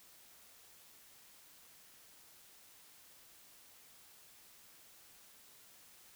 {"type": "silence", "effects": ["white hiss -61 dBFS RMS until 6.15 s"]}